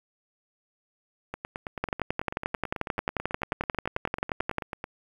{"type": "two click trains", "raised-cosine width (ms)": 0.5, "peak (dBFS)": [-11, -18], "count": [32, 33], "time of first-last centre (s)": [[1.84, 4.583], [1.34, 4.841]], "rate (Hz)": [11.3, 9.14], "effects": ["8-bit"]}